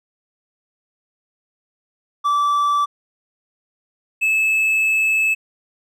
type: tone pair in turn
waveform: triangle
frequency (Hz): 1161 / 2606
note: D6 / E7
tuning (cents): -20 / -20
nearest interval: octave + major second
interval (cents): 1400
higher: second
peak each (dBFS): -13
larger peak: neither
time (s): 2.24-2.86 / 4.21-5.35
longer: second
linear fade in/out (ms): 20
effects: none